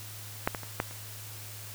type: clicks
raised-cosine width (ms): 0.5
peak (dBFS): -10 / -18 / -26 / -12 / -30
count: 5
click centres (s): 0.475 / 0.548 / 0.633 / 0.801 / 0.911
effects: added 105 Hz sine -45 dBFS peak until 1.74 s + white hiss -45 dBFS RMS until 1.74 s